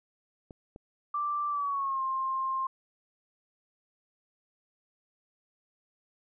clicks, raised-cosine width 2 ms, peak -32 dBFS, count 2, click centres 0.508 / 0.761 s
sine tone with pitch glide, 1174.7 to 1058.7 Hz, D6 to C6, 0 to +20 cents, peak -28 dBFS, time 1.14-2.67 s, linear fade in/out 5 ms, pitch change -180 cents, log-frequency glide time 1.49-2.02 s
effects none

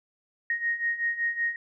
sine beating tone pair, 1864.7 / 1870 Hz, A#6 / A#6, 0 / +5 cents, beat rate 5.3 Hz, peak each -31 / -27 dBFS, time 0.5-1.56 s, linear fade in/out 2 ms, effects none

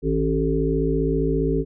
harmonic tone with a mistuned harmonic, 55 Hz, A1, in tune, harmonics 1 / 3 / 5 / 7 / 8, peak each -25 / -25 / -25 / -25 / -25 dBFS, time 0.02-1.65 s, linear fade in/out 50 ms, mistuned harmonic 3, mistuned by -77 cents, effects none

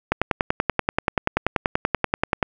click train, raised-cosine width 0.5 ms, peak -3 dBFS, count 25, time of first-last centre 0.12-2.428 s, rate 10.4 Hz, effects none

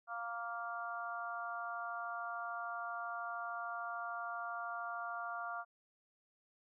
harmonic tone, 233.1 Hz, A#3, in tune, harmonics 3 / 4 / 5 / 6, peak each -44 / -51 / -44 / -44 dBFS, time 0.07-5.65 s, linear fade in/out 50 ms, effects none

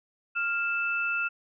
sine tone pair together, 1396.9 / 2639 Hz, F6 / E7, 0 / +1 cents, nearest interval major seventh, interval 1101 cents, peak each -28 / -29 dBFS, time 0.35-1.29 s, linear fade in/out 20 ms, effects none

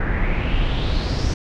brown noise with low-pass filter sweep, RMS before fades -20 dBFS, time 0-1.34 s, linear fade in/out 5 ms, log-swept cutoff 1700 to 5800 Hz, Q 4, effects none

